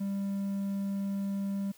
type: tone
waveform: triangle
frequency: 197.7 Hz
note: G3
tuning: 15 cents sharp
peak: -28 dBFS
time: 0-1.72 s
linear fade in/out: 10 ms
effects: white hiss -59 dBFS RMS until 1.77 s